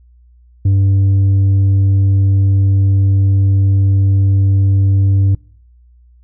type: tone with tanh clipping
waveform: sine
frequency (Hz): 97.7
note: G2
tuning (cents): -5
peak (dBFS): -9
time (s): 0.65-5.35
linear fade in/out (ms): 5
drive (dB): 4
effects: noise-tail reverb RT60 0.5 s tail -24 dB re dry + added 60 Hz sine -43 dBFS peak until 6.23 s